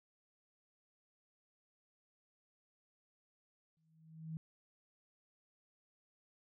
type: tone with exponential growth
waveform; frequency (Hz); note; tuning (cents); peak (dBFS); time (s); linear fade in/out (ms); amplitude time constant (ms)
sine; 160; D#3; +49; -38; 3.77-4.37; 0; 130
effects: none